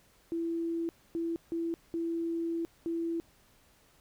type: tone bursts at uneven times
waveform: sine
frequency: 333.6 Hz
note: E4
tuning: 21 cents sharp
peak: -30 dBFS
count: 5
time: 0.32-0.89 / 1.15-1.36 / 1.52-1.74 / 1.94-2.65 / 2.86-3.2 s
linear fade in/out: 0 ms
effects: pink hiss -64 dBFS RMS until 4 s